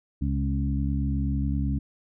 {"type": "harmonic tone with a mistuned harmonic", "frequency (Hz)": 69.3, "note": "C#2", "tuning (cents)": 0, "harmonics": [1, 2, 3, 4], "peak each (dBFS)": [-26, -29, -31, -32], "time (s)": [0.21, 1.79], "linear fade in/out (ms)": 10, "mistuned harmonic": 2, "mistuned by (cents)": -19, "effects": []}